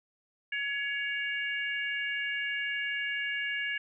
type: harmonic tone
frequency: 561 Hz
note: C#5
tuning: 21 cents sharp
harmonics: 3 / 4 / 5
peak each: -33 / -35 / -37 dBFS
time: 0.52-3.78 s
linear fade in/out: 5 ms
effects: none